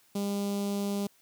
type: tone with notch filter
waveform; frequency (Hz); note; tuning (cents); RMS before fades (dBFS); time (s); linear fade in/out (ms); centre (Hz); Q
sawtooth; 201.1; G3; +44; -31; 0.15-1.07; 5; 1700; 0.53
effects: white hiss -64 dBFS RMS until 1.21 s + high-pass 60 Hz 12 dB/octave